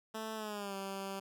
10% pulse tone with pitch glide, 220 to 194.87 Hz, A3 to G3, 0 to -10 cents, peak -31 dBFS, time 0.14-1.2 s, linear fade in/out 10 ms, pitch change -210 cents, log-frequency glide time 0.35-0.75 s, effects none

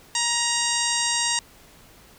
harmonic tone with a mistuned harmonic, 942 Hz, A#5, 18 cents sharp, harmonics 1 / 2 / 3 / 4 / 5 / 6 / 7 / 8 / 9, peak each -30 / -30 / -30 / -30 / -30 / -30 / -30 / -30 / -30 dBFS, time 0.15-1.39 s, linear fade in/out 2 ms, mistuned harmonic 8, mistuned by -25 cents, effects pink hiss -51 dBFS RMS until 2.18 s

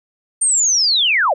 sine linear sweep, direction down, 8870 to 482.8 Hz, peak -12 dBFS, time 0.41-1.34 s, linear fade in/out 10 ms, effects none

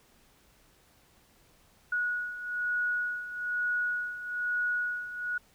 sine beating tone pair, 1458 / 1459.1 Hz, F#6 / F#6, -26 / -25 cents, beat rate 1.1 Hz, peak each -35 / -30 dBFS, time 1.92-5.38 s, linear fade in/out 5 ms, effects pink hiss -63 dBFS RMS until 5.54 s

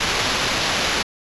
white noise with sample-and-hold, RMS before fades -21 dBFS, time 0-1.03 s, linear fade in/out 10 ms, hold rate 8820 Hz, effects resampled to 24000 Hz

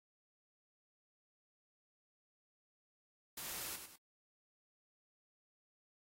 white noise with echo, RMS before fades -45 dBFS, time 3.37-3.76 s, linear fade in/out 5 ms, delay 100 ms, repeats 2, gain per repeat -7 dB, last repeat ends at 3.96 s, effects AAC 48 kbps

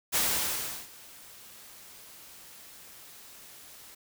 white noise with ADSR envelope, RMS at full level -26 dBFS, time 0.12-3.95 s, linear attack 31 ms, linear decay 720 ms, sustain -24 dB, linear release 9 ms, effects none

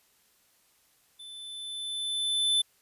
square tone with level ramp, 3520 Hz, A7, in tune, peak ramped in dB -44 to -22 dBFS, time 1.19-2.62 s, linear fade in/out 10 ms, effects white hiss -66 dBFS RMS until 2.81 s + resampled to 32000 Hz

